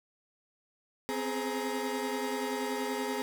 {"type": "tone cluster", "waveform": "30% pulse", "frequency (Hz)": [256.6, 267, 418.5, 939], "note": ["C4", "C4", "G#4", "A#5"], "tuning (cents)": [-34, 35, 13, 12], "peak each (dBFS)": [-34, -39, -32, -37], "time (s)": [1.09, 3.22], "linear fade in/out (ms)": 0, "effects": []}